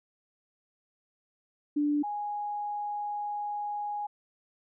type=tone pair in turn; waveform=sine; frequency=293.7 / 828.1 Hz; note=D4 / G#5; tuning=0 / -5 cents; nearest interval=octave + tritone; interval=1795 cents; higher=second; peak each=-24 / -31 dBFS; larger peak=first; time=1.76-2.03 / 2.03-4.07 s; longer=second; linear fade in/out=10 ms; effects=none